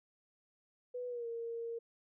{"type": "tone with pitch glide", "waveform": "sine", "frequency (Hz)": [493.9, 463.5], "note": ["B4", "A#4"], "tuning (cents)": [0, -10], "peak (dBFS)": -38, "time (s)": [0.94, 1.79], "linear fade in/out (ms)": 10, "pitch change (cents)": -110, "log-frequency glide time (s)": [1.08, 1.27], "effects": []}